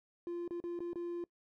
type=tone with dropouts; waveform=triangle; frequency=346.2 Hz; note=F4; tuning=15 cents flat; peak=-34 dBFS; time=0.27-1.24 s; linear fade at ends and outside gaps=1 ms; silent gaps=0.478-0.508 / 0.602-0.639 / 0.791-0.804 / 0.932-0.957 s; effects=noise-tail reverb RT60 0.1 s tail -24 dB re dry + tanh soft clip ceiling -31 dBFS